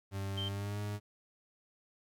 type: tone with pitch glide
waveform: 40% pulse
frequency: 98 to 103.53 Hz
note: G2 to G#2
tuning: 0 to -5 cents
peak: -35 dBFS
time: 0.11-1 s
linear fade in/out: 50 ms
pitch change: +95 cents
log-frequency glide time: 0.42-0.8 s
type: tone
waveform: sine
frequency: 3136 Hz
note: G7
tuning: in tune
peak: -37 dBFS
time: 0.37-0.49 s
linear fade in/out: 10 ms
effects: 12-bit